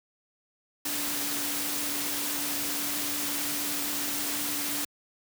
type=tone in noise; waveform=sine; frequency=289.5 Hz; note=D4; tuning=25 cents flat; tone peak=-39 dBFS; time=0.85-4.85 s; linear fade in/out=5 ms; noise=white; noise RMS=-31 dBFS; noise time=0.85-4.85 s; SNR=-11 dB; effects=high-pass 100 Hz 12 dB/octave